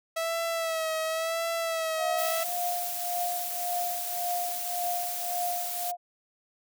sawtooth tone with vibrato, 652 Hz, E5, 19 cents flat, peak -24 dBFS, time 0.16-2.44 s, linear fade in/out 10 ms, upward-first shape sine, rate 0.93 Hz, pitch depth 40 cents each way
sine tone with tremolo, 707 Hz, F5, 21 cents sharp, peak -27 dBFS, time 1.97-5.97 s, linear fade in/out 50 ms, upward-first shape triangle, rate 1.8 Hz, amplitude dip 80%
blue noise, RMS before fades -34 dBFS, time 2.17-5.92 s, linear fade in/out 20 ms
effects none

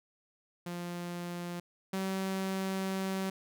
sawtooth tone pair in turn, 174.61 / 191.2 Hz, F3 / G3, 0 / -43 cents, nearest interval major second, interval 157 cents, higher second, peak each -33 / -28 dBFS, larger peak second, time 0.66-1.6 / 1.93-3.3 s, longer second, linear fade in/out 5 ms, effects none

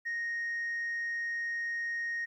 sine tone, 1864.7 Hz, A#6, in tune, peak -30 dBFS, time 0.05-2.26 s, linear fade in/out 20 ms, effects tanh soft clip ceiling -30 dBFS + 12-bit

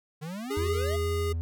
square exponential sweep, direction up, 146.83 to 698.5 Hz, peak -35 dBFS, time 0.21-0.97 s, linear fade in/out 20 ms
square tone, 410 Hz, G#4, 22 cents flat, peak -30 dBFS, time 0.5-1.33 s, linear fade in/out 10 ms
triangle tone with vibrato, 83.5 Hz, E2, 23 cents sharp, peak -26 dBFS, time 0.57-1.41 s, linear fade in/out 0 ms, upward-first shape square, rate 2.1 Hz, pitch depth 24 cents each way
effects none

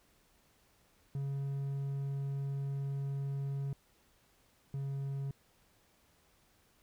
triangle tone pair in turn, 138.59 / 137.9 Hz, C#3 / C#3, 0 / -9 cents, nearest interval unison, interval 9 cents, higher first, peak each -32 / -33 dBFS, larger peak first, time 1.15-3.73 / 4.74-5.31 s, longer first, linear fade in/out 2 ms, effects pink hiss -69 dBFS RMS until 6.82 s

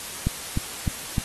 click train, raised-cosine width 5 ms, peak -9 dBFS, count 4, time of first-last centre 0.27-1.182 s, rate 3.29 Hz, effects white hiss -35 dBFS RMS until 1.24 s + AAC 32 kbps

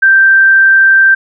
sine tone, 1568 Hz, G6, in tune, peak -3 dBFS, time 0.02-1.15 s, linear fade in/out 10 ms, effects none

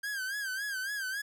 45% pulse tone with vibrato, 1595 Hz, G6, 30 cents sharp, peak -33 dBFS, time 0.03-1.22 s, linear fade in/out 10 ms, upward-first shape sine, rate 3.6 Hz, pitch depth 100 cents each way, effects none

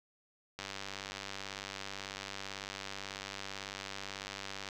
click train, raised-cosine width 0.2 ms, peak -23 dBFS, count 403, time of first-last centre 0.59-4.688 s, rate 98.1 Hz, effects none

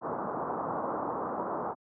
white low-pass noise, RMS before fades -33 dBFS, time 0.01-1.75 s, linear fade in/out 50 ms, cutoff 1200 Hz, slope 48 dB/octave, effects high-pass 200 Hz 12 dB/octave

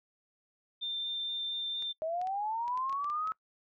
sine tone with vibrato, 3587 Hz, A7, 33 cents sharp, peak -33 dBFS, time 0.81-1.93 s, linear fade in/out 20 ms, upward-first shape triangle, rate 4.3 Hz, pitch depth 9 cents each way
clicks, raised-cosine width 0.2 ms, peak -33 dBFS, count 10, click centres 1.824 / 2.215 / 2.272 / 2.68 / 2.775 / 2.896 / 2.927 / 3.044 / 3.1 / 3.274 s
sine linear sweep, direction up, 622.3 to 1300 Hz, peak -31 dBFS, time 2.02-3.32 s, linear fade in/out 0 ms
effects noise-tail reverb RT60 0.1 s tail -22 dB re dry

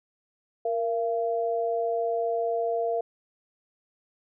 sine tone pair together, 466.2 / 681 Hz, A#4 / F5, 0 / -44 cents, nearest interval perfect fifth, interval 656 cents, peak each -27 / -27 dBFS, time 0.65-3.01 s, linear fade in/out 5 ms, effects none

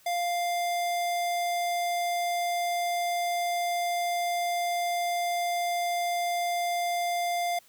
square tone, 698.5 Hz, F5, in tune, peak -27 dBFS, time 0.06-7.59 s, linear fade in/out 5 ms, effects white hiss -59 dBFS RMS until 7.68 s

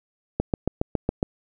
click train, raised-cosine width 2 ms, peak -8 dBFS, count 7, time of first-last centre 0.4-1.229 s, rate 7.24 Hz, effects none

